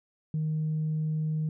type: tone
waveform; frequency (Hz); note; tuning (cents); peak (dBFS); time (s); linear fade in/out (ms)
sine; 155.56; D#3; 0; -25; 0.34-1.49; 2
effects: tanh soft clip ceiling -23 dBFS